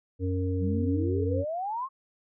harmonic tone, 92.5 Hz, F#2, in tune, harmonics 1 / 3 / 5, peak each -27 / -32 / -34 dBFS, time 0.19-1.45 s, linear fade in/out 50 ms
sine exponential sweep, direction up, 174.4 to 1105 Hz, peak -29 dBFS, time 0.59-1.89 s, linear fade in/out 50 ms
effects none

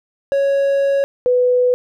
triangle / sine tone pair in turn, 554.4 / 496.6 Hz, C#5 / B4, 0 / +9 cents, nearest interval major second, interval 191 cents, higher first, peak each -11 dBFS, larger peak neither, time 0.32-1.04 / 1.26-1.74 s, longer first, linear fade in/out 0 ms, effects none

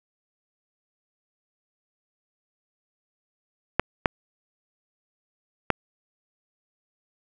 clicks, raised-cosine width 0.5 ms, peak -3 dBFS, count 3, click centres 3.796 / 4.058 / 5.703 s, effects none

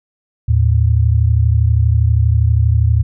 sine tone pair together, 78.82 / 111.3 Hz, D#2 / A2, +23 / +20 cents, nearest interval tritone, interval 597 cents, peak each -12 dBFS, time 0.48-3.03 s, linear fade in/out 10 ms, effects none

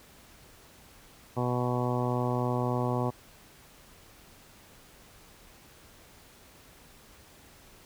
harmonic tone, 123.47 Hz, B2, in tune, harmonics 1 / 2 / 3 / 4 / 5 / 6 / 7 / 8 / 9, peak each -30 / -33 / -35 / -36 / -37 / -38 / -38 / -39 / -40 dBFS, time 1.36-3.11 s, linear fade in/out 20 ms, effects pink hiss -55 dBFS RMS until 7.85 s

